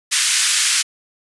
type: band-pass noise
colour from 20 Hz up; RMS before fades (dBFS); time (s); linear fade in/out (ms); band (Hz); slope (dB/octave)
white; -17; 0.11-0.83; 20; 1500 to 9700; 24
effects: resampled to 24000 Hz